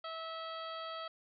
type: harmonic tone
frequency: 650 Hz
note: E5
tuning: 24 cents flat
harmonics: 1 / 2 / 3 / 4 / 5 / 6 / 7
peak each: -45 / -43 / -53 / -58 / -49 / -56 / -54 dBFS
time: 0.04-1.08 s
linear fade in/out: 5 ms
effects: none